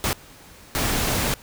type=noise bursts at uneven times; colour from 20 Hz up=pink; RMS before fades=-23 dBFS; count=2; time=0.04-0.13 / 0.75-1.34 s; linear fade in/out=0 ms; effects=pink hiss -47 dBFS RMS until 1.42 s